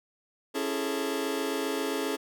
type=chord; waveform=sawtooth; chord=A major seventh; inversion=first; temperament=just; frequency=275 / 330 / 412.5 / 440 Hz; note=C#4 / E4 / G#4 / A4; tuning=-14 / +2 / -12 / 0 cents; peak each=-29 / -32 / -29 / -30 dBFS; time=0.54-2.17 s; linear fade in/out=20 ms; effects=none